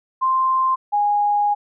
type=tone pair in turn; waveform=sine; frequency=1046.5 / 824.5 Hz; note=C6 / G#5; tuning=0 / -13 cents; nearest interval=major third; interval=413 cents; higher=first; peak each=-15 dBFS; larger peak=neither; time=0.21-0.76 / 0.92-1.55 s; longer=second; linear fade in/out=20 ms; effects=none